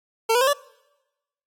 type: tone with pitch steps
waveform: 25% pulse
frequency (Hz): 451 / 489 / 530.2 / 574.8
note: A4 / B4 / C5 / D5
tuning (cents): +43 / -17 / +23 / -37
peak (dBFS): -13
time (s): 0.29-0.534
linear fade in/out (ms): 10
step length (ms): 61
effects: noise-tail reverb RT60 1.0 s tail -25 dB re dry + AAC 64 kbps